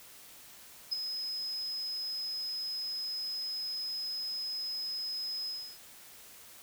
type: tone with ADSR envelope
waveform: sine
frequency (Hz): 5080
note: D#8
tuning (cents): +35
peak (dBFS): -26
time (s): 0.91-5.79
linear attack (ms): 20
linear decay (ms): 8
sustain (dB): -8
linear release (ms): 320
effects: white hiss -53 dBFS RMS until 6.62 s